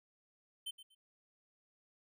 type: tone with echo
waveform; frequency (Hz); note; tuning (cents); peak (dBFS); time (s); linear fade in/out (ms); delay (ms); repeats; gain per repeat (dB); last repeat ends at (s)
square; 3088; G7; -27; -40; 0.66-0.71; 10; 120; 2; -13; 0.95
effects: none